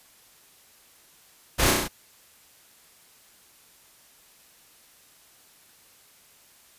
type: noise with echo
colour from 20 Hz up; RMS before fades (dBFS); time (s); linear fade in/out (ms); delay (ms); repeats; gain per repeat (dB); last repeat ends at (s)
pink; -22; 1.58-1.72; 20; 33; 5; -2; 1.885
effects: white hiss -56 dBFS RMS until 6.78 s + resampled to 32000 Hz